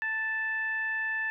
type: tone with frequency modulation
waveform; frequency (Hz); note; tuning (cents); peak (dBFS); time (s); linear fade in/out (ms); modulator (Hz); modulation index
sine; 1760; A6; 0; -28; 0.02-1.3; 0; 870; 0.41
effects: none